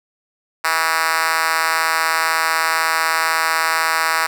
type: tone with high-pass filter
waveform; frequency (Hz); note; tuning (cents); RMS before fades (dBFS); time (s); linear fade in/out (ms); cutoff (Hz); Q
5% pulse; 162; E3; -30; -18; 0.64-4.27; 10; 1100; 1.2
effects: none